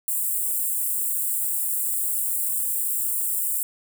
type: high-pass noise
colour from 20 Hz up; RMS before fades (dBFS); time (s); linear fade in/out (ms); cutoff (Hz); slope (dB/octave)
white; -25; 0.08-3.63; 0; 7600; 96
effects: none